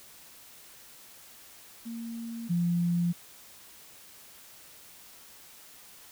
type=tone pair in turn; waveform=sine; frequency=231 / 173.05 Hz; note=A#3 / F3; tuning=-16 / -16 cents; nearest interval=perfect fourth; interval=500 cents; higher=first; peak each=-35 / -24 dBFS; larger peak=second; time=1.85-2.49 / 2.49-3.13 s; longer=neither; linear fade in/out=20 ms; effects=white hiss -52 dBFS RMS until 6.11 s